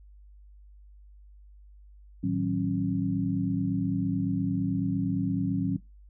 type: tone cluster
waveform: sine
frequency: 111.1 / 156.7 / 185.6 / 272.9 Hz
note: A2 / D#3 / F#3 / C#4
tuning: +17 / +13 / +6 / -27 cents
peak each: -33 / -34 / -28 / -29 dBFS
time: 2.23-5.77 s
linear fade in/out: 10 ms
effects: noise-tail reverb RT60 0.2 s tail -19 dB re dry + added 50 Hz sine -49 dBFS peak until 6.09 s